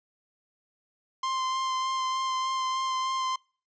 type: tone with vibrato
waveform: 45% pulse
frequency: 1046 Hz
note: C6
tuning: 1 cent flat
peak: -27 dBFS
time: 1.23-3.36 s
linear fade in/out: 5 ms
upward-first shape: sine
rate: 3.3 Hz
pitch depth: 13 cents each way
effects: noise-tail reverb RT60 0.4 s tail -26 dB re dry + resampled to 16000 Hz